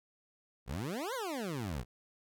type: exponential two-way sweep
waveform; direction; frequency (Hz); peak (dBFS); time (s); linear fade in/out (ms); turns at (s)
20% pulse; up then down; 53.7 to 554.4 to 53.7; -31; 0.66-1.85; 50; 1.14
effects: none